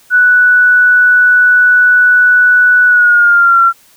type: tone with pitch glide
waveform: sine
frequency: 1480 to 1365 Hz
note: F#6 to F6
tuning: 0 to -40 cents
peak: -4 dBFS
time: 0.1-3.73 s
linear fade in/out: 50 ms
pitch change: -140 cents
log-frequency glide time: 2.86-3.61 s
effects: white hiss -46 dBFS RMS until 3.96 s